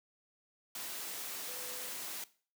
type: tone in noise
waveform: sine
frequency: 500 Hz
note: B4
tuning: 21 cents sharp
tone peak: -51 dBFS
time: 1.48-1.89 s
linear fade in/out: 2 ms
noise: white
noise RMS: -42 dBFS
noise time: 0.75-2.24 s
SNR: -12 dB
effects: noise-tail reverb RT60 0.4 s tail -18 dB re dry + high-pass 200 Hz 12 dB/octave